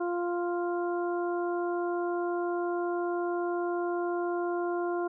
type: harmonic tone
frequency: 349.2 Hz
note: F4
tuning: in tune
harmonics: 1 / 2 / 3 / 4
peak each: -29 / -35 / -39 / -41 dBFS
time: 0-5.08 s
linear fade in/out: 10 ms
effects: none

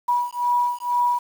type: beating tone pair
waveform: sine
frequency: 970 / 972.1 Hz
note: B5 / B5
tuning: -31 / -28 cents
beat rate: 2.1 Hz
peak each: -22 / -22 dBFS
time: 0.08-1.19 s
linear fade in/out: 10 ms
effects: 7-bit

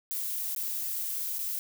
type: noise with dropouts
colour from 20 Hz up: violet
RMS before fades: -33 dBFS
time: 0.11-1.59 s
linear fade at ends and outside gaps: 0 ms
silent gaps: 0.549-0.562 / 1.385-1.391 s
effects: none

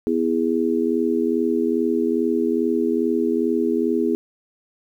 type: chord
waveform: sine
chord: E major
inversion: second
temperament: just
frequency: 247.2 / 329.6 / 412 Hz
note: B3 / E4 / G#4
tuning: +2 / 0 / -14 cents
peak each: -22 dBFS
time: 0.07-4.15 s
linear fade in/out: 0 ms
effects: 9-bit

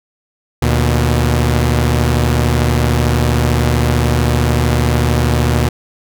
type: tone pair together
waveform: sawtooth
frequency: 75.78 / 120.3 Hz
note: D#2 / B2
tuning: -45 / -45 cents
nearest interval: minor sixth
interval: 800 cents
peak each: -10 dBFS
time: 0.62-5.69 s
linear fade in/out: 5 ms
effects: none

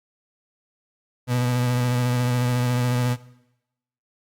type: tone with vibrato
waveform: 35% pulse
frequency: 123.47 Hz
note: B2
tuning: in tune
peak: -18 dBFS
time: 1.27-3.17 s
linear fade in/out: 50 ms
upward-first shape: sine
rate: 14 Hz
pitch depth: 25 cents each way
effects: noise-tail reverb RT60 0.9 s tail -20 dB re dry + Opus 48 kbps

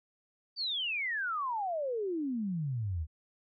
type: exponential sweep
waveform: sine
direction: down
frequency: 4699 to 73 Hz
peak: -31 dBFS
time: 0.56-3.07 s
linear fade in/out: 50 ms
effects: none

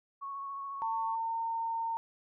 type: tone with vibrato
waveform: sine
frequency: 1106 Hz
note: C#6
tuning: 4 cents flat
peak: -37 dBFS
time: 0.21-1.16 s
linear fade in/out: 20 ms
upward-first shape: triangle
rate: 14 Hz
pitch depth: 19 cents each way
type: tone with pitch glide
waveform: sine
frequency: 902 to 912.5 Hz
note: A5 to A#5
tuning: +43 to -37 cents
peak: -31 dBFS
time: 0.82-1.97 s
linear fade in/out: 0 ms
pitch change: +20 cents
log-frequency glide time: 1.09-1.36 s
effects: none

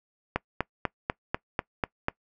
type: click train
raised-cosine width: 0.5 ms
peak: -10 dBFS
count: 8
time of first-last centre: 0.36-2.084 s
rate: 4.06 Hz
effects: noise-tail reverb RT60 0.1 s tail -23 dB re dry

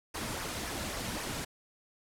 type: noise with flanger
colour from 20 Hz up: pink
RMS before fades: -37 dBFS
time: 0.14-1.45 s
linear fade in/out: 10 ms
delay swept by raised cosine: 0.25 to 2.65 ms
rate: 3.7 Hz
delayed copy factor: -0.5
effects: low-pass 12000 Hz 12 dB/octave

